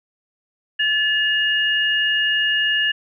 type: tone pair together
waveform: sine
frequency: 1728.5 / 2852 Hz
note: A6 / F7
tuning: -31 / +36 cents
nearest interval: major sixth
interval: 867 cents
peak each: -19 dBFS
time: 0.79-2.92 s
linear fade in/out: 10 ms
effects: none